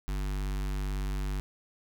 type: tone with notch filter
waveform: square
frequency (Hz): 49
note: G1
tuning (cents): 0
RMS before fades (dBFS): -32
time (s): 0.08-1.4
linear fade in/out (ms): 0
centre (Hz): 560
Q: 1.5
effects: none